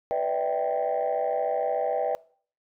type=chord; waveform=sine; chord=E minor seventh; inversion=second; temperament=equal with one note detuned; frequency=493.9 / 587.3 / 647.2 / 784 Hz; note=B4 / D5 / E5 / G5; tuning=0 / 0 / -32 / 0 cents; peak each=-28 dBFS; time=0.11-2.15 s; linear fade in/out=0 ms; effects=noise-tail reverb RT60 0.5 s tail -23 dB re dry + tanh soft clip ceiling -18 dBFS